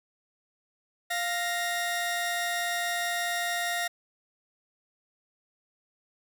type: tone pair together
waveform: sawtooth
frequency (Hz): 698.5 / 1864.8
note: F5 / A#6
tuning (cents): 0 / 0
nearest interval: octave + perfect fourth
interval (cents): 1700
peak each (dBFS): -27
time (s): 1.1-3.88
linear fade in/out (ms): 10
effects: none